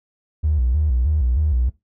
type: tone with vibrato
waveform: triangle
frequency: 68.4 Hz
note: C#2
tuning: 23 cents flat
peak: -12 dBFS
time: 0.43-1.7 s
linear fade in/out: 20 ms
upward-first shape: square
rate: 3.2 Hz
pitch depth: 190 cents each way
effects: noise-tail reverb RT60 0.2 s tail -20 dB re dry + tanh soft clip ceiling -12 dBFS